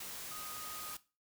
sine tone in noise, 1244.5 Hz, D#6, in tune, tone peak -48 dBFS, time 0.31-0.95 s, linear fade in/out 5 ms, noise white, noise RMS -45 dBFS, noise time 0-0.97 s, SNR -6 dB, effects noise-tail reverb RT60 0.3 s tail -17 dB re dry

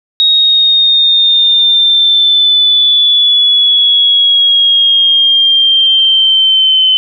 sine exponential sweep, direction down, 3769 to 3049 Hz, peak -5 dBFS, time 0.2-6.97 s, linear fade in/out 0 ms, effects none

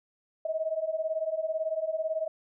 sine beating tone pair, 625 / 643 Hz, D#5 / E5, +8 / -43 cents, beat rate 18 Hz, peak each -32 / -30 dBFS, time 0.45-2.28 s, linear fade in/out 5 ms, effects none

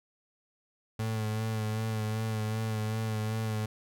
35% pulse tone with vibrato, 109.5 Hz, A2, 8 cents flat, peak -28 dBFS, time 0.99-3.66 s, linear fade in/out 5 ms, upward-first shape sine, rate 2.6 Hz, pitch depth 30 cents each way, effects none

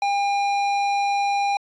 sine tone with hard clipping, 804 Hz, G5, 44 cents sharp, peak -21 dBFS, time 0.02-1.57 s, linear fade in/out 2 ms, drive 16 dB, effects low-pass 5000 Hz 12 dB/octave + AAC 64 kbps

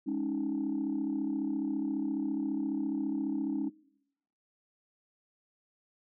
sine chord, Ab suspended fourth, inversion none, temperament just, 207.7 / 276.9 / 311.5 Hz, Ab3 / Db4 / Eb4, 0 / -2 / +2 cents, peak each -36 / -32 / -33 dBFS, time 0.06-3.7 s, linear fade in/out 20 ms, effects noise-tail reverb RT60 0.9 s tail -25 dB re dry + tanh soft clip ceiling -24 dBFS

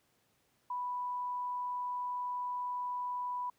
sine tone, 987.8 Hz, B5, in tune, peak -34 dBFS, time 0.7-3.5 s, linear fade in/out 5 ms, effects pink hiss -73 dBFS RMS until 3.58 s + high-pass 100 Hz 12 dB/octave

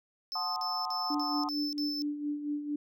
triangle tone bursts, 5274 Hz, E8, in tune, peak -33 dBFS, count 6, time 0.32-2.02 s, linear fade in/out 0 ms, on 240 ms, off 52 ms
sine chord, F# diminished seventh, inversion none, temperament equal, 740 / 880 / 1046.5 / 1244.5 Hz, F#5 / A5 / C6 / Eb6, 0 / 0 / 0 / 0 cents, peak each -38 dBFS, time 0.35-1.49 s, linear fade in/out 5 ms
sine tone with tremolo, 293.7 Hz, D4, in tune, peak -29 dBFS, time 1.1-2.76 s, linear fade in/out 5 ms, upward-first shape sine, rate 4.4 Hz, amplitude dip 60%
effects none

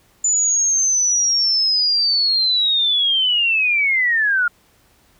sine linear sweep, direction down, 7040 to 1396.9 Hz, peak -14 dBFS, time 0.24-4.48 s, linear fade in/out 5 ms, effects pink hiss -56 dBFS RMS until 5.19 s

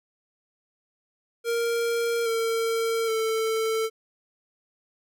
square tone with pitch steps, 466.2 / 455.3 / 444.6 Hz, A#4 / A#4 / A4, 0 / -41 / +18 cents, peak -24 dBFS, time 1.44-3.9 s, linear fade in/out 50 ms, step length 820 ms, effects none

